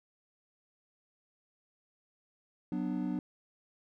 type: chord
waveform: triangle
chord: B minor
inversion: second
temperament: just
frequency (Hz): 185.21 / 246.9 / 296.3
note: F#3 / B3 / D4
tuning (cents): +2 / 0 / +15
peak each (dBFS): -34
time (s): 2.72-3.19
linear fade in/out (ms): 2
effects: none